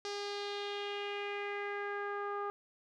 sawtooth tone with low-pass filter sweep, 406.6 Hz, G#4, 37 cents flat, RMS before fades -39 dBFS, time 0.05-2.5 s, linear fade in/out 0 ms, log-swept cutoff 5200 to 1200 Hz, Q 3.1, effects none

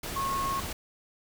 sine tone in noise, 1091 Hz, C#6, 28 cents flat, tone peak -28 dBFS, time 0.16-0.6 s, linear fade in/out 5 ms, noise pink, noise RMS -36 dBFS, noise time 0.03-0.73 s, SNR +5 dB, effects none

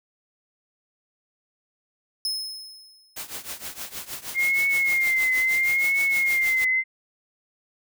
40% pulse tone with exponential decay, 5180 Hz, E8, 31 cents flat, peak -22 dBFS, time 2.25-3.27 s, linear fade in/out 1 ms, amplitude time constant 220 ms
white noise with tremolo, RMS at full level -32 dBFS, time 3.16-6.65 s, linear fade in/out 10 ms, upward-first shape triangle, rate 6.4 Hz, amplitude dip 90%
sine tone with vibrato, 2122 Hz, C7, 24 cents sharp, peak -19 dBFS, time 4.34-6.84 s, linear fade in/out 50 ms, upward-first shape triangle, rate 0.75 Hz, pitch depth 73 cents each way
effects none

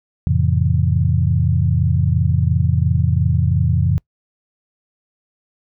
sine chord, F major seventh, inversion none, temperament equal with one note detuned, 87.31 / 110 / 133.1 / 164.81 Hz, F2 / A2 / C3 / E3, 0 / 0 / +30 / 0 cents, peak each -17 / -20 / -18 / -21 dBFS, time 0.27-3.98 s, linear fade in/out 0 ms, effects noise-tail reverb RT60 0.1 s tail -24 dB re dry

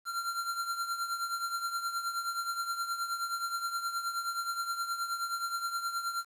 square tone with tremolo, 1376 Hz, F6, 26 cents flat, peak -30 dBFS, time 0.05-6.25 s, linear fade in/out 50 ms, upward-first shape triangle, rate 9.5 Hz, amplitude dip 70%, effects resampled to 32000 Hz + 10-bit

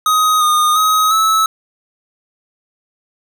square tone with pitch steps, 1255 / 1226 / 1265 / 1300 Hz, D#6 / D#6 / D#6 / E6, +15 / -26 / +28 / -24 cents, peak -11 dBFS, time 0.06-1.46 s, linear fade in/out 2 ms, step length 350 ms, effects none

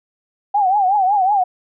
sine tone with vibrato, 784 Hz, G5, in tune, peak -12 dBFS, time 0.54-1.44 s, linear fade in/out 10 ms, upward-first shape triangle, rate 5.4 Hz, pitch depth 150 cents each way, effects none

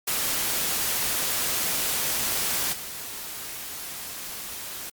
white noise with level steps, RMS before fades -26 / -36 dBFS, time 0.07-4.9 s, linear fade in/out 10 ms, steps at 2.72 s, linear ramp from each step 20 ms, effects Opus 48 kbps

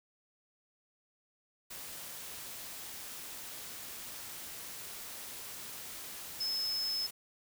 sine tone in noise, 5200 Hz, E8, 24 cents flat, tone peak -32 dBFS, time 6.4-7.07 s, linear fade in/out 10 ms, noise white, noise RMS -45 dBFS, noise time 1.7-7.11 s, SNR +10 dB, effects none

